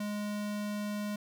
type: tone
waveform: square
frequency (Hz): 207.7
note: G#3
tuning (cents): 0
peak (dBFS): -34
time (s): 0-1.16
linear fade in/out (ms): 5
effects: none